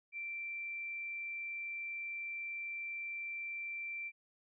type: tone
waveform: sine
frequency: 2349 Hz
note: D7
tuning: in tune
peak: -39 dBFS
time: 0.12-4.12 s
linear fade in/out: 50 ms
effects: none